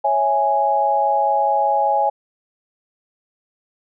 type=chord; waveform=sine; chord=C# minor; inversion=none; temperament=equal; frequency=554.4 / 659.3 / 830.6 Hz; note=C#5 / E5 / G#5; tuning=0 / 0 / 0 cents; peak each=-22 / -22 / -16 dBFS; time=0.04-2.1 s; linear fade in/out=10 ms; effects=none